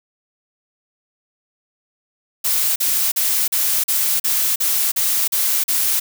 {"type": "noise bursts", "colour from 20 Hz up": "blue", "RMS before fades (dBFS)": -18, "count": 10, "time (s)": [2.44, 6], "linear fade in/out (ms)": 10, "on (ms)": 320, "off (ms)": 40, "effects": []}